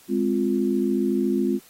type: chord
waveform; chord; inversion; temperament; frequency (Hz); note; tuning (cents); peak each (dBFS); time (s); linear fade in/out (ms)
sine; F minor; first; equal; 207.7 / 261.6 / 349.2; Ab3 / C4 / F4; 0 / 0 / 0; -24; 0.08-1.6; 50
effects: white hiss -52 dBFS RMS until 1.69 s + AAC 48 kbps